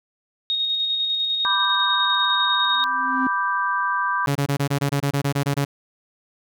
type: tone with tremolo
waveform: sine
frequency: 3729 Hz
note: A#7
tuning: in tune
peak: -19 dBFS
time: 0.5-2.84 s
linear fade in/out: 0 ms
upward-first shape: square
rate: 10 Hz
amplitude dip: 25%
type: chord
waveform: sine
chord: G major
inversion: first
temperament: equal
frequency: 987.8 / 1174.7 / 1568 Hz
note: B5 / D6 / G6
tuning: 0 / 0 / 0 cents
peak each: -24 dBFS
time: 1.45-4.26 s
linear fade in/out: 0 ms
type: tone with exponential growth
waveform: triangle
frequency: 261.6 Hz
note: C4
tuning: in tune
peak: -17 dBFS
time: 2.62-3.27 s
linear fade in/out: 2 ms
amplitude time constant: 140 ms
type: tone bursts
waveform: sawtooth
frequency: 141 Hz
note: C#3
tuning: 30 cents sharp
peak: -15 dBFS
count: 13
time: 4.27-5.65 s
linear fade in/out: 10 ms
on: 84 ms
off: 24 ms
effects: none